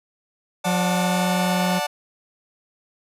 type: chord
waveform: sawtooth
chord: D major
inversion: none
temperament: just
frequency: 587.3 / 734.2 / 881 Hz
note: D5 / F#5 / A5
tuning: 0 / -14 / +2 cents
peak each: -23 dBFS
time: 0.64-1.87 s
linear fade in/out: 10 ms
type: tone with pitch glide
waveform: 45% pulse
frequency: 179.4 to 181.07 Hz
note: F3 to F#3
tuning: +47 to -37 cents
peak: -21 dBFS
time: 0.65-1.8 s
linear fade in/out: 20 ms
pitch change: +16 cents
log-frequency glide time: 0.9-1.26 s
effects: resampled to 32000 Hz